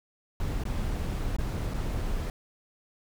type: noise with dropouts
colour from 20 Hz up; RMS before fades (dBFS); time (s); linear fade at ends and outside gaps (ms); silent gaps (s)
brown; -30; 0.4-2.3; 1; 0.637-0.653 / 1.365-1.385 / 1.738-1.742
effects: none